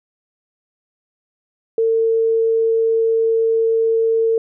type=tone; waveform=sine; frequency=451.6 Hz; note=A4; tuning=45 cents sharp; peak=-13 dBFS; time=1.78-4.38 s; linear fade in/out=2 ms; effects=none